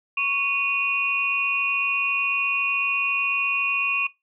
sine tone cluster, 1109 / 2477 / 2747 Hz, C#6 / D#7 / F7, 0 / -8 / -29 cents, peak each -30 / -23 / -25 dBFS, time 0.17-4.07 s, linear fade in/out 5 ms, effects noise-tail reverb RT60 0.2 s tail -20 dB re dry

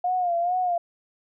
sine tone with vibrato, 709 Hz, F5, 26 cents sharp, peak -21 dBFS, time 0.04-0.78 s, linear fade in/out 5 ms, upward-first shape sine, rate 2.3 Hz, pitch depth 70 cents each way, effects none

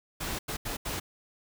pink noise bursts at uneven times, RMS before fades -34 dBFS, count 4, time 0.2-0.39 / 0.48-0.57 / 0.65-0.77 / 0.85-1 s, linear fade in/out 10 ms, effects none

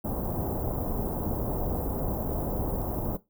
pink band-stop noise, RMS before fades -30 dBFS, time 0.04-3.17 s, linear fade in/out 10 ms, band 820 to 16000 Hz, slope 24 dB/octave, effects noise-tail reverb RT60 0.2 s tail -17 dB re dry

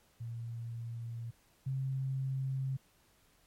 sine tone pair in turn, 116.54 / 133.41 Hz, A#2 / C3, 0 / +34 cents, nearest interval major second, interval 234 cents, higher second, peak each -38 / -32 dBFS, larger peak second, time 0.2-1.31 / 1.66-2.77 s, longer neither, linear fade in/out 10 ms, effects pink hiss -68 dBFS RMS until 3.46 s + MP3 64 kbps

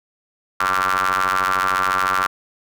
sawtooth ring-modulated tone, 93.6 Hz, F#2, 20 cents sharp, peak -10 dBFS, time 0.6-2.27 s, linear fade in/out 5 ms, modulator 1270 Hz, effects none

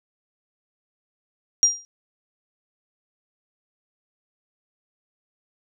sine tone with exponential decay, 5700 Hz, F8, 34 cents sharp, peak -9 dBFS, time 1.63-1.85 s, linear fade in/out 0 ms, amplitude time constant 46 ms, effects none

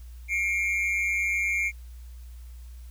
triangle tone pair together, 2157 / 2349 Hz, C#7 / D7, -48 / 0 cents, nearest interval minor second, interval 148 cents, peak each -25 / -25 dBFS, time 0.28-1.72 s, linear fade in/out 50 ms, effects added 60 Hz sine -40 dBFS peak until 2.9 s + white hiss -60 dBFS RMS until 2.9 s

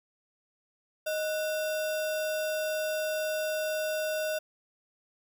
sine tone with sample-and-hold, 622 Hz, D#5, 1 cent flat, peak -28 dBFS, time 1.06-4.39 s, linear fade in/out 10 ms, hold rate 2100 Hz, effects none

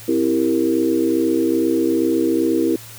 sine chord, C dominant seventh, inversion none, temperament equal, 261.6 / 329.6 / 392 / 466.2 Hz, C4 / E4 / G4 / Bb4, 0 / 0 / 0 / 0 cents, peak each -22 / -17 / -23 / -23 dBFS, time 0.08-2.76 s, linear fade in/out 5 ms, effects added 112 Hz sine -41 dBFS peak until 2.98 s + white hiss -39 dBFS RMS until 2.98 s

